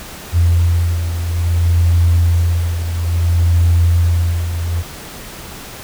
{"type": "beating tone pair", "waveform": "sine", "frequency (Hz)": [85.3, 85.89], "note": ["F2", "F2"], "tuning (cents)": [-40, -28], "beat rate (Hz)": 0.59, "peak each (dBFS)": [-11, -17], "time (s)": [0.32, 4.84], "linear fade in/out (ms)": 50, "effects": ["tanh soft clip ceiling -3 dBFS", "pink hiss -32 dBFS RMS until 5.83 s"]}